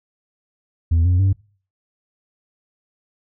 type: tone with pitch steps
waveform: sine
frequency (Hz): 83 / 89.47 / 96.45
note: E2 / F2 / G2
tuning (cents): +12 / +42 / -28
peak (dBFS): -10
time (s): 0.91-1.33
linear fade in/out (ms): 10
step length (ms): 140
effects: noise-tail reverb RT60 0.4 s tail -24 dB re dry + tanh soft clip ceiling -12 dBFS